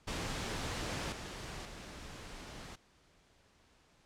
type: noise with level steps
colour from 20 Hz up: pink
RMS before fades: -38 / -44 / -48 dBFS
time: 0.07-2.76 s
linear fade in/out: 10 ms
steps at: 1.12 / 1.65 s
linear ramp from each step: 2 ms
effects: pink hiss -67 dBFS RMS until 4.05 s + low-pass 7000 Hz 12 dB/octave